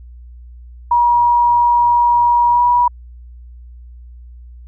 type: tone with pitch glide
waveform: sine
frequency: 957 to 969.2 Hz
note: A#5 to B5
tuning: +45 to -33 cents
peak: -9 dBFS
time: 0.91-2.88 s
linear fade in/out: 5 ms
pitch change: +22 cents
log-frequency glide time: 2.5-2.63 s
effects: added 60 Hz sine -34 dBFS peak until 4.67 s